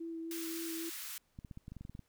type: tone with vibrato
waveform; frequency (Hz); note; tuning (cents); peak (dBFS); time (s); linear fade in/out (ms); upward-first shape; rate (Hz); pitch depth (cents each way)
sine; 329.6; E4; 0; -39; 0-0.9; 10; sine; 3.7; 15
type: high-pass noise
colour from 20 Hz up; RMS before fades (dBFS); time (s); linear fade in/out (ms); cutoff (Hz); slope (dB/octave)
white; -44; 0.31-1.18; 2; 1200; 24
type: clicks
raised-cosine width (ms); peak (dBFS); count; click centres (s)
5; -34; 12; 1.389 / 1.448 / 1.512 / 1.574 / 1.681 / 1.72 / 1.767 / 1.81 / 1.851 / 1.896 / 1.951 / 1.993
effects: pink hiss -75 dBFS RMS until 2.08 s